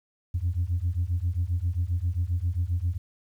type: beating tone pair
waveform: sine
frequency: 83.9 / 91.4 Hz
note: E2 / F#2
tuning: +31 / -21 cents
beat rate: 7.5 Hz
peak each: -26 / -26 dBFS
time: 0.34-2.98 s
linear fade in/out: 10 ms
effects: tanh soft clip ceiling -19 dBFS + 10-bit